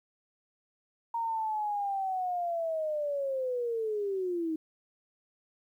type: linear sweep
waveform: sine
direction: down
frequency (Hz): 932.3 to 311.1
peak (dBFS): -29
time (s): 1.14-4.56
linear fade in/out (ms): 5
effects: 11-bit

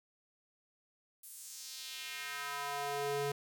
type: tone with high-pass filter sweep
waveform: square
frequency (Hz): 142.6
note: C#3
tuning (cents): +49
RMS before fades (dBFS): -40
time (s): 1.23-3.32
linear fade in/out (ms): 5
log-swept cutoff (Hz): 11000 to 290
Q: 1.6
effects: none

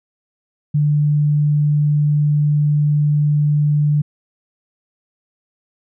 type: tone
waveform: sine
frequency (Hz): 148.1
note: D3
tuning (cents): +15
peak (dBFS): -12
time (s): 0.74-4.02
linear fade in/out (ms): 10
effects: none

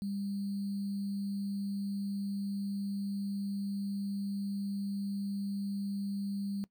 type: tone with sample-and-hold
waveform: sine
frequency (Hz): 199.2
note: G3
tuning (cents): +28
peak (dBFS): -33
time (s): 0.02-6.64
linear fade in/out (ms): 0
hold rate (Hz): 4410
effects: noise-tail reverb RT60 0.1 s tail -20 dB re dry

